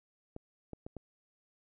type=clicks; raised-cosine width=2 ms; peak=-29 dBFS; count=4; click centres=0.364 / 0.733 / 0.865 / 0.967 s; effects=none